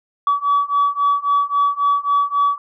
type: beating tone pair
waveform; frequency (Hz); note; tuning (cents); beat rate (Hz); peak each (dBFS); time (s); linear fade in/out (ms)
sine; 1140 / 1143.7; C#6 / D6; +48 / -46; 3.7; -17 / -16; 0.27-2.58; 2
effects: tanh soft clip ceiling -9 dBFS